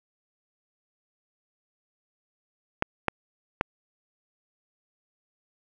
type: clicks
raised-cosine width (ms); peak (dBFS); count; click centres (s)
0.5; -7; 3; 2.824 / 3.083 / 3.611
effects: none